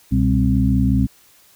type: harmonic tone with a mistuned harmonic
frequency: 65.41 Hz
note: C2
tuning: in tune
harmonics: 1 / 2 / 3 / 4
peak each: -19 / -19 / -19 / -19 dBFS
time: 0.11-1.07 s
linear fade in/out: 20 ms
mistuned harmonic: 2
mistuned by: -120 cents
effects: white hiss -52 dBFS RMS until 1.55 s